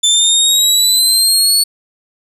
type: exponential sweep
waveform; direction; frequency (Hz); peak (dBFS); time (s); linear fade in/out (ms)
25% pulse; up; 3520 to 4435; -4; 0.03-1.64; 10
effects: none